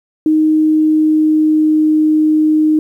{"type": "tone with pitch glide", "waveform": "sine", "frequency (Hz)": [311.1, 309], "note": ["D#4", "D#4"], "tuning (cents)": [0, -12], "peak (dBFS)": -8, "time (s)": [0.26, 2.79], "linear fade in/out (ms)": 2, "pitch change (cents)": -12, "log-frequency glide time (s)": [0.45, 1.93], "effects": ["8-bit"]}